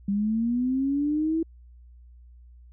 sine linear sweep, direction up, 196 to 329.6 Hz, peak -22 dBFS, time 0.08-1.43 s, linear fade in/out 5 ms, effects added 60 Hz sine -47 dBFS peak until 2.72 s

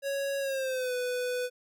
square tone with pitch glide, 554.4 to 496.8 Hz, C#5 to B4, 0 to +10 cents, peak -30 dBFS, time 0.02-1.5 s, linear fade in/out 50 ms, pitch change -190 cents, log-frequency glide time 0.39-0.94 s, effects none

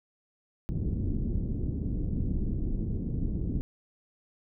pink low-pass noise, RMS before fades -30 dBFS, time 0.69-3.61 s, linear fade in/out 0 ms, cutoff 300 Hz, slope 24 dB/octave, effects none

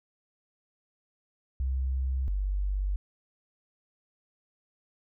sine tone pair in turn, 65.41 / 48.53 Hz, C2 / G1, 0 / -17 cents, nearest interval perfect fourth, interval 517 cents, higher first, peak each -26 dBFS, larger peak neither, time 1.6-2.28 / 2.28-2.96 s, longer neither, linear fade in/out 0 ms, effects none

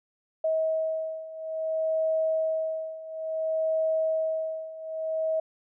sine beating tone pair, 638 / 638.58 Hz, D#5 / D#5, +43 / +45 cents, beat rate 0.58 Hz, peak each -30 / -27 dBFS, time 0.44-5.4 s, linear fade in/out 5 ms, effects none

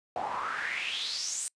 pink noise with band-pass filter sweep, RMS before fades -34 dBFS, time 0.16-1.48 s, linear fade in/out 0 ms, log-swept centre 710 to 8700 Hz, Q 5.8, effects noise-tail reverb RT60 0.1 s tail -26 dB re dry + resampled to 22050 Hz

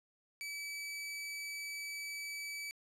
sawtooth tone, 2297 Hz, D7, 39 cents flat, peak -37 dBFS, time 0.41-2.71 s, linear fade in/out 0 ms, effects low-pass 12000 Hz 12 dB/octave

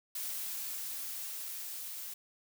blue noise with level ramp, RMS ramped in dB -38 to -43 dBFS, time 0.15-2.14 s, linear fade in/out 5 ms, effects none

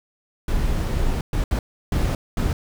brown noise bursts at uneven times, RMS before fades -21 dBFS, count 5, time 0.48-1.21 / 1.33-1.44 / 1.51-1.59 / 1.92-2.15 / 2.37-2.53 s, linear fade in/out 2 ms, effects none

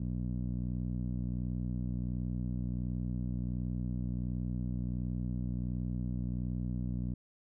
15% pulse tone with low-pass filter, 61.4 Hz, B1, 9 cents flat, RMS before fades -35 dBFS, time 0-7.14 s, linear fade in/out 5 ms, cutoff 220 Hz, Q 1.3, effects none

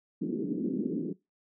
pink band-pass noise, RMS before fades -32 dBFS, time 0.21-1.13 s, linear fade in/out 10 ms, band 180 to 390 Hz, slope 48 dB/octave, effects noise-tail reverb RT60 0.2 s tail -20 dB re dry

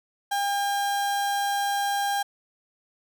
35% pulse tone, 804 Hz, G5, 44 cents sharp, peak -22 dBFS, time 0.31-2.23 s, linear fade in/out 10 ms, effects none

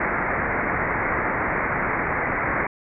white low-pass noise, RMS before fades -24 dBFS, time 0-2.67 s, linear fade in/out 5 ms, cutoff 2200 Hz, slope 96 dB/octave, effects none

